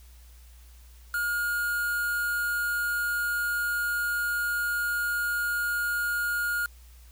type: tone with quantisation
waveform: triangle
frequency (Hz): 1425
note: F6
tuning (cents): +34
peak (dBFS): -24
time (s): 1.14-6.66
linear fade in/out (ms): 2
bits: 6
effects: added 60 Hz sine -48 dBFS peak until 7.11 s + white hiss -59 dBFS RMS until 7.11 s